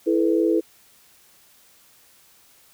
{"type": "chord", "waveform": "sine", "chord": "E suspended fourth", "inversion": "none", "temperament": "equal with one note detuned", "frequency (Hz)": [329.6, 432.2, 493.9], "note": ["E4", "A4", "B4"], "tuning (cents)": [0, -31, 0], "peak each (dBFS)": [-19, -22, -24], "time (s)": [0.06, 0.61], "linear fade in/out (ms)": 20, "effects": ["white hiss -55 dBFS RMS until 2.73 s"]}